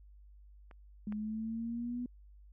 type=clicks; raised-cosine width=0.5 ms; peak=-39 / -34 dBFS; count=2; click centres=0.712 / 1.124 s
type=linear sweep; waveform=sine; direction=up; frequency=207.7 to 246.9 Hz; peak=-35 dBFS; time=1.07-2.06 s; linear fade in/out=2 ms
effects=added 50 Hz sine -54 dBFS peak until 2.52 s